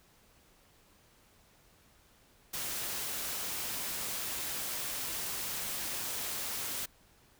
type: noise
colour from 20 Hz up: white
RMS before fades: -37 dBFS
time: 2.53-6.86 s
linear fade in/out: 10 ms
effects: pink hiss -64 dBFS RMS until 7.39 s